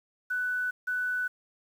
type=tone pair in turn; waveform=sine; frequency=1491 / 1491 Hz; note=F#6 / F#6; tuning=+13 / +13 cents; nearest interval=unison; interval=0 cents; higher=neither; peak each=-27 dBFS; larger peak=neither; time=0.3-0.71 / 0.87-1.28 s; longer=neither; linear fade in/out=10 ms; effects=9-bit